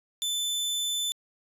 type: tone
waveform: sawtooth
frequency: 3520 Hz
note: A7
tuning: in tune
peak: -24 dBFS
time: 0.22-1.12 s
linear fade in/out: 0 ms
effects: resampled to 32000 Hz